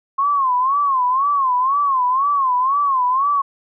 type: tone with vibrato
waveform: sine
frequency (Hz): 1070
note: C6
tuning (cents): +38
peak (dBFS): -14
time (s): 0.18-3.42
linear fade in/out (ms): 10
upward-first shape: sine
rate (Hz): 2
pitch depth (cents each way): 140
effects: none